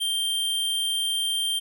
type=tone; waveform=square; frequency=3165 Hz; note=G7; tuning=16 cents sharp; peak=-24 dBFS; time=0-1.6 s; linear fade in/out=20 ms; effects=none